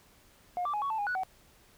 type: tone with pitch steps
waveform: sine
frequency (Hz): 714 / 1171 / 837 / 1117 / 881 / 819 / 1474 / 754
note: F5 / D6 / G#5 / C#6 / A5 / G#5 / F#6 / F#5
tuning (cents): +38 / -5 / +13 / +13 / +2 / -24 / -7 / +32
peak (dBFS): -28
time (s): 0.57-1.234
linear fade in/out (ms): 0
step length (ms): 83
effects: tanh soft clip ceiling -26 dBFS + pink hiss -61 dBFS RMS until 1.77 s